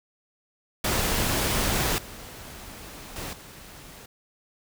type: noise with level steps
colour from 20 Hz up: pink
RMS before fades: -25 / -42 / -35 / -45 dBFS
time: 0.84-4.06 s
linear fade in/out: 5 ms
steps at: 1.98 / 3.16 / 3.33 s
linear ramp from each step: 2 ms
effects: none